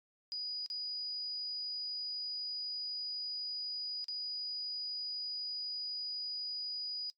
sine tone with dropouts, 4924 Hz, D#8, 19 cents flat, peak -36 dBFS, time 0.32-7.1 s, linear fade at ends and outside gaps 0 ms, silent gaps 0.662-0.701 / 4.043-4.083 s, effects noise-tail reverb RT60 0.1 s tail -18 dB re dry + MP3 96 kbps

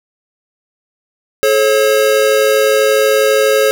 square tone pair together, 429.8 / 542 Hz, A4 / C#5, -41 / -39 cents, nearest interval major third, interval 402 cents, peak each -13 / -12 dBFS, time 1.43-3.71 s, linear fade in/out 0 ms, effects none

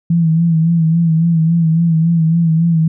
sine tone with vibrato, 164.7 Hz, E3, 1 cent flat, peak -9 dBFS, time 0.1-2.88 s, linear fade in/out 5 ms, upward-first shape sine, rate 3.6 Hz, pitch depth 55 cents each way, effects none

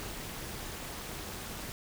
pink noise with amplitude modulation, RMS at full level -38 dBFS, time 0-1.72 s, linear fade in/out 0 ms, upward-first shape sine, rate 280 Hz, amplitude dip 70%, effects none

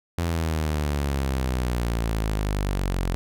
sawtooth exponential sweep, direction down, 86 to 43.8 Hz, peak -19 dBFS, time 0.18-3.15 s, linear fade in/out 0 ms, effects none

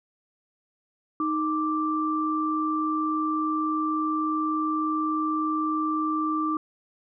sine tone pair together, 311.1 / 1174.6 Hz, D#4 / D6, 0 / 0 cents, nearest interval octave + major seventh, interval 2300 cents, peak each -26 dBFS, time 1.2-6.57 s, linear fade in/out 2 ms, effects none

